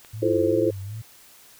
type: click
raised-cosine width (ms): 0.3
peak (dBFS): -29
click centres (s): 0.048
type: tone with vibrato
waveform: sine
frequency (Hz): 103.83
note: G#2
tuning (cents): 0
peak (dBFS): -31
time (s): 0.13-1.02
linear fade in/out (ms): 10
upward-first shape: sine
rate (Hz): 2.6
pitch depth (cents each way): 130
type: chord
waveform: sine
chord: F major seventh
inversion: third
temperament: just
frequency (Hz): 327.4 / 349.2 / 436.5 / 523.8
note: E4 / F4 / A4 / C5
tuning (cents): -12 / 0 / -14 / +2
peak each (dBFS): -24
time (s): 0.22-0.71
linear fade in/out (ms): 10
effects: white hiss -51 dBFS RMS until 1.59 s